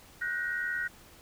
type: tone cluster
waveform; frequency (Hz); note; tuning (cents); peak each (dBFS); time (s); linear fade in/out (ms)
sine; 1463 / 1544 / 1884; F#6 / G6 / A#6; -20 / -27 / +18; -33 / -37 / -34; 0.21-0.88; 10
effects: pink hiss -55 dBFS RMS until 1.21 s